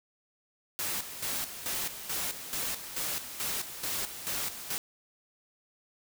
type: noise with tremolo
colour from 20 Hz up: white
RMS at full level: -33 dBFS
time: 0.79-4.78 s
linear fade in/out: 0 ms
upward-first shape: square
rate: 2.3 Hz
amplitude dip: 65%
effects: none